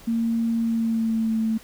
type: tone with pitch glide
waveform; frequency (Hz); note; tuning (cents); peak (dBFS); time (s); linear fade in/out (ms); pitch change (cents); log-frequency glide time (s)
sine; 229.4 to 222.2; A#3 to A3; -28 to +17; -20; 0.07-1.58; 10; -55; 0.59-1.37
effects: pink hiss -48 dBFS RMS until 1.63 s